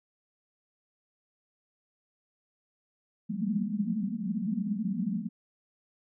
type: band-pass noise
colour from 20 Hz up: pink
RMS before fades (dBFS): -31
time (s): 3.29-5.29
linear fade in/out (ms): 20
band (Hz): 180 to 230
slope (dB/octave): 96
effects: none